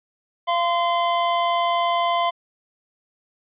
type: tone pair together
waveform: square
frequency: 688 / 1031.9 Hz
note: F5 / C6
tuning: -26 / -24 cents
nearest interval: perfect fifth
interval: 702 cents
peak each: -22 dBFS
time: 0.47-2.31 s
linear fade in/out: 20 ms
effects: resampled to 8000 Hz

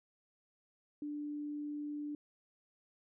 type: tone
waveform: sine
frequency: 294.7 Hz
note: D4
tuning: 6 cents sharp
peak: -38 dBFS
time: 1.02-2.15 s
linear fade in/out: 2 ms
effects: none

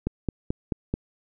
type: click train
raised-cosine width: 3 ms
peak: -12 dBFS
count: 5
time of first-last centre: 0.07-0.94 s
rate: 4.6 Hz
effects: none

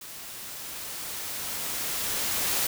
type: noise with level ramp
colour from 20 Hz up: white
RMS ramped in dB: -42 to -26 dBFS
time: 0.01-2.67 s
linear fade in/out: 5 ms
effects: none

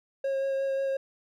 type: tone with vibrato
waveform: triangle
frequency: 542 Hz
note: C#5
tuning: 39 cents flat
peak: -24 dBFS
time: 0.24-0.97 s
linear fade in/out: 5 ms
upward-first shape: sine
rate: 5.6 Hz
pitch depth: 12 cents each way
effects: none

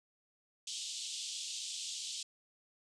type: band-pass noise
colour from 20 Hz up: pink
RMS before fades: -42 dBFS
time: 0.67-2.23 s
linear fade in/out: 5 ms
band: 3000 to 8500 Hz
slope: 48 dB/octave
effects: none

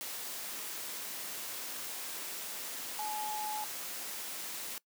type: tone in noise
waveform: sine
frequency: 850 Hz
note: G#5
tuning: 40 cents sharp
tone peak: -36 dBFS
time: 2.99-3.64 s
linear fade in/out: 0 ms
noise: white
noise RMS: -41 dBFS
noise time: 0.01-4.78 s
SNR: +2 dB
effects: noise-tail reverb RT60 0.1 s tail -22 dB re dry + high-pass 200 Hz 12 dB/octave

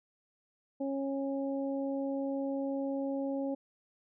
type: harmonic tone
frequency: 274.2 Hz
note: C#4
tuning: 19 cents flat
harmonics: 1 / 2 / 3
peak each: -33 / -36 / -46 dBFS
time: 0.8-3.55 s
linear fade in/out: 10 ms
effects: none

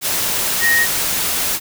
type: tone in noise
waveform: sine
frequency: 1870 Hz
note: A#6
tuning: 5 cents sharp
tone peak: -12 dBFS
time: 0.6-0.87 s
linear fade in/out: 50 ms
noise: white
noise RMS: -19 dBFS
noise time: 0.01-1.6 s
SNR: +4 dB
effects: none

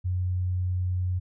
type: tone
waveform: sine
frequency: 91 Hz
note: F#2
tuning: 28 cents flat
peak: -24 dBFS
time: 0.04-1.2 s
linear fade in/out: 20 ms
effects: none

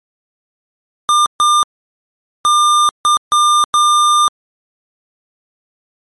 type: tone bursts at uneven times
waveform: square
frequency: 1200 Hz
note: D6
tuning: 37 cents sharp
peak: -9 dBFS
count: 6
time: 1.09-1.26 / 1.4-1.63 / 2.45-2.89 / 3.05-3.17 / 3.32-3.64 / 3.74-4.28 s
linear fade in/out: 0 ms
effects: MP3 48 kbps

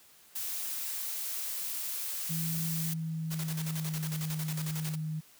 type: noise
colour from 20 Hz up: blue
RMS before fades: -36 dBFS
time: 0.35-2.94 s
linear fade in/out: 10 ms
type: tone with pitch glide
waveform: sine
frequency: 163.1 to 156.09 Hz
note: E3 to D#3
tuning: -18 to +6 cents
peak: -32 dBFS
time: 2.29-5.21 s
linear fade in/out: 20 ms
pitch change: -76 cents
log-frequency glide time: 2.65-4.16 s
type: noise with tremolo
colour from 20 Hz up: white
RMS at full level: -39 dBFS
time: 3.3-4.96 s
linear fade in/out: 20 ms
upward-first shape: square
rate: 11 Hz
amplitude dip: 65%
effects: white hiss -59 dBFS RMS until 5.39 s

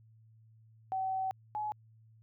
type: tone pair in turn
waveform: sine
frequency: 761 / 847.6 Hz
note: F#5 / G#5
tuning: +48 / +35 cents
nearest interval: major second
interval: 187 cents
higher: second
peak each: -31 / -33 dBFS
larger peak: first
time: 0.92-1.31 / 1.55-1.72 s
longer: first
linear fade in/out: 0 ms
effects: added 111 Hz sine -58 dBFS peak until 2.22 s

